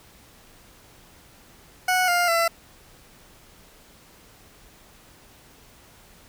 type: tone with pitch steps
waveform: 20% pulse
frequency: 736 / 703.2 / 671.8 Hz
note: F#5 / F5 / E5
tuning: -9 / +12 / +33 cents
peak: -14 dBFS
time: 1.88-2.48 s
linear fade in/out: 5 ms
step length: 200 ms
effects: pink hiss -52 dBFS RMS until 6.28 s